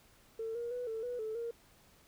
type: tone with pitch steps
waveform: sine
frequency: 449 / 473.1 / 492.8 / 446.2 / 489.5 / 437 / 467 Hz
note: A4 / A#4 / B4 / A4 / B4 / A4 / A#4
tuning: +35 / +26 / -4 / +24 / -15 / -12 / +3 cents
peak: -35 dBFS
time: 0.39-1.51 s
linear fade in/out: 5 ms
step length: 160 ms
effects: tanh soft clip ceiling -31 dBFS + pink hiss -64 dBFS RMS until 2.07 s